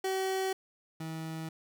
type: tone pair in turn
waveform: 30% pulse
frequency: 380.7 / 160.62 Hz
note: F#4 / E3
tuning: +49 / -45 cents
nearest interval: octave + minor third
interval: 1494 cents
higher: first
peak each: -27 / -34 dBFS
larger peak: first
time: 0.04-0.53 / 1-1.49 s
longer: neither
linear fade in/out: 5 ms
effects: none